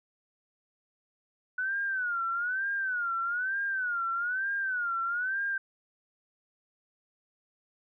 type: tone with vibrato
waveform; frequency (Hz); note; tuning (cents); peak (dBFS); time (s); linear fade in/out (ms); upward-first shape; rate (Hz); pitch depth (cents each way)
sine; 1476; F#6; -5; -28; 1.58-5.58; 5; sine; 1.1; 150
effects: none